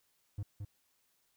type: tone with echo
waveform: triangle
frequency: 101.4 Hz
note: G#2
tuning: 41 cents flat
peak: -33 dBFS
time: 0.38-0.43 s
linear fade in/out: 5 ms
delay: 220 ms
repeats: 1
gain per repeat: -4 dB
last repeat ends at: 0.65 s
effects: white hiss -75 dBFS RMS until 1.36 s